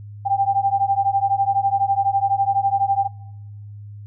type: beating tone pair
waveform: sine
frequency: 784 / 796 Hz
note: G5 / G5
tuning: 0 / +26 cents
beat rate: 12 Hz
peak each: -19 dBFS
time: 0.25-3.08 s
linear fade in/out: 20 ms
effects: noise-tail reverb RT60 0.9 s tail -21 dB re dry + added 103 Hz sine -34 dBFS peak until 4.06 s